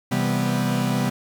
45% pulse chord, C major seventh, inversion none, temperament equal with one note detuned, 130.81 / 164.81 / 196 / 245.1 Hz, C3 / E3 / G3 / B3, 0 / 0 / 0 / -13 cents, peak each -25 / -29 / -25 / -25 dBFS, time 0.11-1.1 s, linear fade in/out 10 ms, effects 8-bit

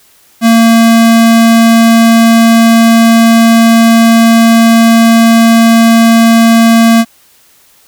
square tone, 228.5 Hz, A#3, 34 cents flat, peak -3 dBFS, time 0.41-7.05 s, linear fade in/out 50 ms, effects white hiss -45 dBFS RMS until 7.87 s

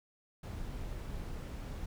brown noise, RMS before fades -41 dBFS, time 0.43-1.86 s, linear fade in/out 5 ms, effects none

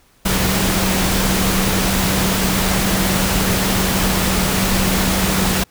sine tone in noise, 190 Hz, F#3, 46 cents sharp, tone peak -20 dBFS, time 0.25-5.64 s, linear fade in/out 10 ms, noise pink, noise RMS -18 dBFS, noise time 0.25-5.64 s, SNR -5 dB, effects pink hiss -54 dBFS RMS until 5.7 s

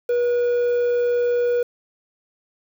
triangle tone with quantisation, 483.6 Hz, B4, 36 cents flat, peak -15 dBFS, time 0.09-1.63 s, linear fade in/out 5 ms, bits 7, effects none

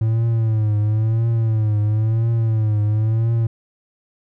triangle tone with vibrato, 110.1 Hz, A2, 2 cents sharp, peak -13 dBFS, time 0.01-3.47 s, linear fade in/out 5 ms, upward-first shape triangle, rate 0.98 Hz, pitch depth 94 cents each way, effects none

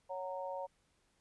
harmonic tone, 185 Hz, F#3, in tune, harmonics 3 / 4 / 5, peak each -41 / -46 / -43 dBFS, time 0.09-0.67 s, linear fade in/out 20 ms, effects pink hiss -75 dBFS RMS until 1.2 s + resampled to 24000 Hz

